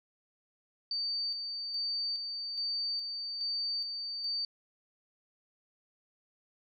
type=tone with tremolo; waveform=sine; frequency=4600 Hz; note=D8; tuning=37 cents flat; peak=-31 dBFS; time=0.91-4.45 s; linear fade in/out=2 ms; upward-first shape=square; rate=1.2 Hz; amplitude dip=40%; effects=none